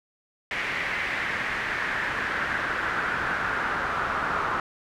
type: noise with band-pass filter sweep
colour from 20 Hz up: brown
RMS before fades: -28 dBFS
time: 0.51-4.6 s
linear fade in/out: 2 ms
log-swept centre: 2100 to 1300 Hz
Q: 3.4
effects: none